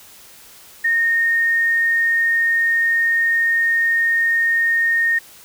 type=tone; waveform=sine; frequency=1843 Hz; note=A#6; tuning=20 cents flat; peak=-14 dBFS; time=0.84-5.19 s; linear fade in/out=10 ms; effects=white hiss -44 dBFS RMS until 5.44 s